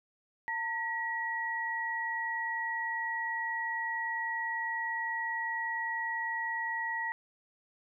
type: tone pair together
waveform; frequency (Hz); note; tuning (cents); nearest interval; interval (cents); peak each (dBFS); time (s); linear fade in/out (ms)
sine; 904.4 / 1915; A5 / A#6; +47 / +46; octave + minor second; 1299; -36 / -33; 0.48-7.12; 0
effects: none